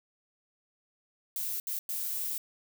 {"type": "noise bursts at uneven times", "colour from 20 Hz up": "violet", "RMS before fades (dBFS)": -34, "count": 3, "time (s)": [[1.36, 1.6], [1.67, 1.79], [1.89, 2.38]], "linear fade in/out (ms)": 2, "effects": []}